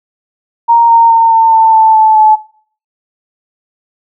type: tone with pitch steps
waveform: sine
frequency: 932.3 / 922.1 / 912.1 / 902.1 / 892.3 / 882.5 / 872.9 / 863.4 Hz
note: A#5 / A#5 / A#5 / A5 / A5 / A5 / A5 / A5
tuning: 0 / -19 / -38 / +43 / +24 / +5 / -14 / -33 cents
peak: -3 dBFS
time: 0.68-2.36 s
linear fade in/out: 20 ms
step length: 210 ms
effects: noise-tail reverb RT60 0.5 s tail -19 dB re dry